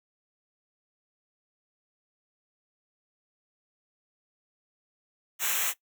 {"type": "noise with comb filter", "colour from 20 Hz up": "white", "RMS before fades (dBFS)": -28, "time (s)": [5.39, 5.74], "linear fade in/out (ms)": 50, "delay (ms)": 0.21, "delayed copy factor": -0.95, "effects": ["noise-tail reverb RT60 0.1 s tail -18 dB re dry"]}